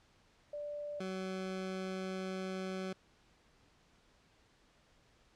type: tone pair in turn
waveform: sine / 20% pulse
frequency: 587.3 / 188.22 Hz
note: D5 / F#3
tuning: 0 / +30 cents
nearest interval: octave + minor sixth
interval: 1970 cents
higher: first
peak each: -39 / -33 dBFS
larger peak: second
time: 0.53-1 / 1-2.93 s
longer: second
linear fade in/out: 5 ms
effects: pink hiss -68 dBFS RMS until 5.35 s + low-pass 6000 Hz 12 dB/octave